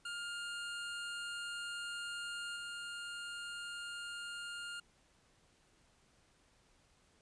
25% pulse tone with level steps, 1410 Hz, F6, 16 cents sharp, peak -37 / -39 dBFS, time 0.05-4.8 s, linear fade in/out 5 ms, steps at 2.56 s, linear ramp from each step 2 ms, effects pink hiss -70 dBFS RMS until 7.21 s + resampled to 22050 Hz

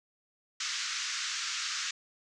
white band-pass noise, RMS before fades -35 dBFS, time 0.6-1.91 s, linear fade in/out 5 ms, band 1200 to 6800 Hz, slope 48 dB/octave, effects none

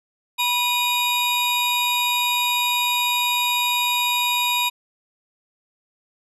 square tone cluster, 974 / 2460 / 3768 Hz, B5 / D#7 / A#7, -24 / -20 / +18 cents, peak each -24 dBFS, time 0.38-4.7 s, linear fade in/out 20 ms, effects resampled to 32000 Hz

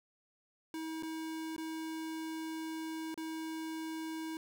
square tone with dropouts, 320 Hz, D#4, 49 cents sharp, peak -39 dBFS, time 0.74-4.37 s, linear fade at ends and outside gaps 1 ms, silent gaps 1.025-1.032 / 1.564-1.58 / 3.143-3.176 s, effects none

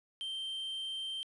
triangle tone, 3136 Hz, G7, in tune, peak -35 dBFS, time 0.21-1.23 s, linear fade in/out 0 ms, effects resampled to 24000 Hz + 11-bit

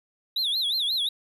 triangle tone with vibrato, 3729 Hz, A#7, in tune, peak -22 dBFS, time 0.36-1.09 s, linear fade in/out 5 ms, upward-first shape sine, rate 5.6 Hz, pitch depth 210 cents each way, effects none

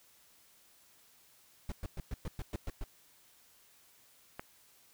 brown noise bursts, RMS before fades -37 dBFS, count 9, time 1.69-2.84 s, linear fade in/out 2 ms, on 30 ms, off 110 ms
click, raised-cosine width 0.5 ms, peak -25 dBFS, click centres 4.395 s
effects white hiss -64 dBFS RMS until 4.93 s

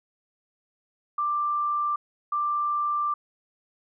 sine tone bursts at uneven times, 1181 Hz, D6, 9 cents sharp, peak -23 dBFS, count 2, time 1.18-1.96 / 2.32-3.14 s, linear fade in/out 5 ms, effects none

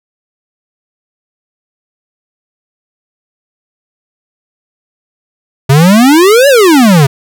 square exponential two-way sweep, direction up then down, 130 to 583 to 130 Hz, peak -3 dBFS, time 5.69-7.07 s, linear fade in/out 10 ms, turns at 6.48 s, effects none

